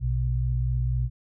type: tone pair together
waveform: sine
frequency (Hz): 60.1 / 124.15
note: B1 / B2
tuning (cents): -46 / +9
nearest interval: octave + minor second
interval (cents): 1255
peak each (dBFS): -25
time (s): 0-1.1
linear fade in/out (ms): 50
effects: none